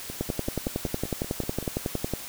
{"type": "two click trains", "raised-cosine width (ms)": 2, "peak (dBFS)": [-13, -22], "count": [22, 9], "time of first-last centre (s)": [[0.21, 2.137], [0.1, 1.627]], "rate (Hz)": [10.9, 5.24], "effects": ["white hiss -39 dBFS RMS until 2.28 s"]}